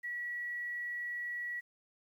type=tone with quantisation; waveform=sine; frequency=1932 Hz; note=B6; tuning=39 cents flat; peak=-36 dBFS; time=0.03-1.61 s; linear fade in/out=20 ms; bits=11; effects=none